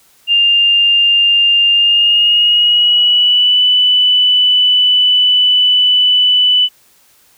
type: tone with pitch glide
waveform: sine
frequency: 2802 to 2986 Hz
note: F7 to F#7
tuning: +5 to +15 cents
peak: -7 dBFS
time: 0.27-6.69 s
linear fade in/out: 50 ms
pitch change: +110 cents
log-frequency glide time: 1.72-3.62 s
effects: white hiss -50 dBFS RMS until 7.37 s